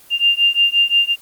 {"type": "beating tone pair", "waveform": "sine", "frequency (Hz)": [2794, 2799.7], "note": ["F7", "F7"], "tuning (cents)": [0, 4], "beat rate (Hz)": 5.7, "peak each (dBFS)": -15, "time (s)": [0.1, 1.16], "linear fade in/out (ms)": 50, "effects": ["white hiss -46 dBFS RMS until 1.21 s", "Opus 24 kbps"]}